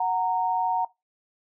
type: tone pair together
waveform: sine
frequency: 740 / 925.5 Hz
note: F#5 / A#5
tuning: 0 / -13 cents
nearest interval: major third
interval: 387 cents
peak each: -25 dBFS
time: 0-0.85 s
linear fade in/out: 5 ms
effects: noise-tail reverb RT60 0.2 s tail -20 dB re dry